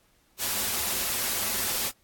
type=noise with comb filter; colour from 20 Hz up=white; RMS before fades=-28 dBFS; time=0.38-1.92 s; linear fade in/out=50 ms; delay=6.5 ms; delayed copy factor=-0.55; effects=pink hiss -65 dBFS RMS until 2.03 s + AAC 64 kbps